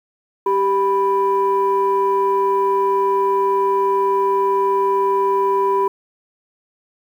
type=tone pair together; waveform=sine; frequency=392 / 987.8 Hz; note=G4 / B5; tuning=0 / 0 cents; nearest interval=octave + major third; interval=1600 cents; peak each=-16 dBFS; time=0.46-5.88 s; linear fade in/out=5 ms; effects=tanh soft clip ceiling -8 dBFS + 8-bit